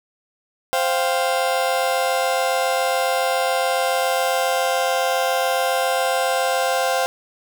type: chord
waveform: 35% pulse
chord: C suspended fourth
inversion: none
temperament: just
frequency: 523.3 / 697.7 / 784.9 Hz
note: C5 / F5 / G5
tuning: 0 / -2 / +2 cents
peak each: -20 / -21 / -22 dBFS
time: 0.73-7.06 s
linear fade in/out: 0 ms
effects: none